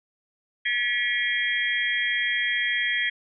sine tone cluster, 1714 / 1938 / 2173 / 2375 / 3251 Hz, A6 / B6 / C#7 / D7 / G#7, -46 / -33 / -35 / +19 / -38 cents, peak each -30 / -25 / -30 / -34 / -30 dBFS, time 0.65-3.1 s, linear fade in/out 10 ms, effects none

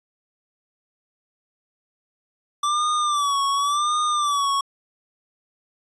square tone with vibrato, 1164 Hz, D6, 16 cents flat, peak -20 dBFS, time 2.63-4.61 s, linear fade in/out 5 ms, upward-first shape sine, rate 0.91 Hz, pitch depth 86 cents each way, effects resampled to 22050 Hz

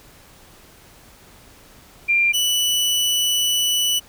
sine / sawtooth tone pair in turn, 2383 / 2966 Hz, D7 / F#7, +25 / +4 cents, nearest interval major third, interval 379 cents, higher second, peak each -14 dBFS, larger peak neither, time 2.08-2.33 / 2.33-4 s, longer second, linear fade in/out 20 ms, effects pink hiss -48 dBFS RMS until 4.08 s

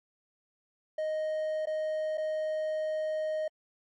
triangle tone with dropouts, 622.3 Hz, D#5, in tune, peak -27 dBFS, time 0.98-3.48 s, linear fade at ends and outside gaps 5 ms, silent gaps 1.656-1.67 / 2.174-2.179 s, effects MP3 48 kbps

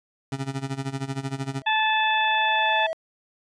25% pulse tone with tremolo, 135.6 Hz, C#3, 38 cents flat, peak -21 dBFS, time 0.32-1.62 s, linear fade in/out 2 ms, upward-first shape sine, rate 13 Hz, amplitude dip 85%
triangle tone with exponential growth, 648 Hz, E5, 30 cents flat, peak -23 dBFS, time 1.09-2.93 s, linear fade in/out 0 ms, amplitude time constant 400 ms
harmonic tone, 871 Hz, A5, 18 cents flat, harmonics 1 / 2 / 3 / 4, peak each -22 / -25 / -27 / -28 dBFS, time 1.66-2.87 s, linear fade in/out 10 ms
effects resampled to 22050 Hz

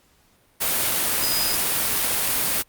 sine tone in noise, 4978 Hz, D#8, in tune, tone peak -25 dBFS, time 1.21-1.57 s, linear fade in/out 20 ms, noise white, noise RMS -22 dBFS, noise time 0.6-2.63 s, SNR -6 dB, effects pink hiss -60 dBFS RMS until 2.68 s + Opus 48 kbps

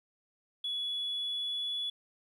sine tone with pitch glide, 3392 to 3414 Hz, G#7 to G#7, +36 to +47 cents, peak -31 dBFS, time 0.64-1.9 s, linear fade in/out 5 ms, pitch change +11 cents, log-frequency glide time 0.75-1.74 s, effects tanh soft clip ceiling -28 dBFS + 11-bit

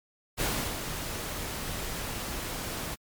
pink noise with ADSR envelope, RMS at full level -28 dBFS, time 0.37-2.96 s, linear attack 41 ms, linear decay 350 ms, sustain -7 dB, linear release 27 ms, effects MP3 96 kbps

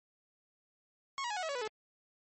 sawtooth tone with pitch steps, 1094 / 957.9 / 838.7 / 734.4 / 643 / 563 / 493 / 431.7 Hz, C#6 / A#5 / G#5 / F#5 / E5 / C#5 / B4 / A4, -23 / +47 / +17 / -13 / -43 / +27 / -3 / -33 cents, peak -31 dBFS, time 1.18-1.676 s, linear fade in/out 0 ms, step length 62 ms, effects MP3 32 kbps

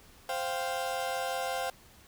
35% pulse chord, C suspended fourth, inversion none, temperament equal, 523.3 / 698.5 / 784 Hz, C5 / F5 / G5, 0 / 0 / 0 cents, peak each -34 dBFS, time 0.29-1.7 s, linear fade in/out 2 ms, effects pink hiss -57 dBFS RMS until 2.07 s

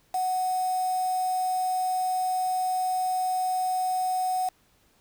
sine tone with quantisation, 740 Hz, F#5, in tune, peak -24 dBFS, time 0.14-4.49 s, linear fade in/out 5 ms, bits 6, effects pink hiss -64 dBFS RMS until 5 s

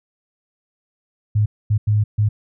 sine tone bursts at uneven times, 105.6 Hz, G#2, 29 cents sharp, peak -13 dBFS, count 4, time 1.35-1.46 / 1.7-1.78 / 1.87-2.04 / 2.18-2.29 s, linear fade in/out 10 ms, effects none

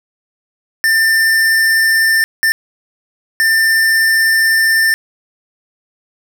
square tone bursts at uneven times, 1792 Hz, A6, 31 cents sharp, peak -10 dBFS, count 3, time 0.84-2.24 / 2.43-2.52 / 3.4-4.94 s, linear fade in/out 0 ms, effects none

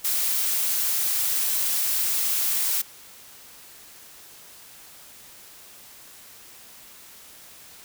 blue noise, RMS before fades -24 dBFS, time 0.04-2.82 s, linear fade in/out 10 ms, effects white hiss -47 dBFS RMS until 7.84 s

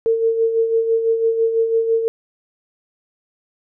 sine tone with tremolo, 453.6 Hz, A#4, 47 cents flat, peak -12 dBFS, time 0.06-2.08 s, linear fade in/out 0 ms, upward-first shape sine, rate 6 Hz, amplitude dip 55%, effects none

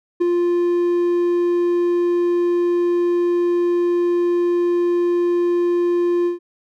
triangle tone with ADSR envelope, 349.2 Hz, F4, in tune, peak -10 dBFS, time 0.2-6.39 s, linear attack 17 ms, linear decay 7 ms, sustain -3 dB, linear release 130 ms, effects none

